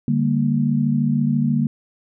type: chord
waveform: sine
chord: G minor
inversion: second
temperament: equal with one note detuned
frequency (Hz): 146.83 / 198.85 / 233.1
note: D3 / G3 / Bb3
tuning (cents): 0 / +25 / 0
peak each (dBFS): -20 / -23 / -19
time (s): 0.08-1.67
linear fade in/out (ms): 2
effects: none